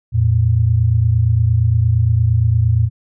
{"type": "tone pair together", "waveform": "sine", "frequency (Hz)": [85.6, 114.26], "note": ["F2", "A#2"], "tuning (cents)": [-34, -34], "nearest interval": "perfect fourth", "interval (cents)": 500, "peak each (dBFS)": [-16, -12], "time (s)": [0.12, 2.9], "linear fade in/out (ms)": 50, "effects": []}